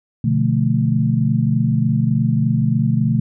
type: chord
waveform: sine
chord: B half-diminished seventh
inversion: none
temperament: equal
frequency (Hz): 123.47 / 146.83 / 174.61 / 220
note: B2 / D3 / F3 / A3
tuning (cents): 0 / 0 / 0 / 0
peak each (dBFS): -18 / -19 / -23 / -19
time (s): 0.24-3.2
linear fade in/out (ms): 5
effects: none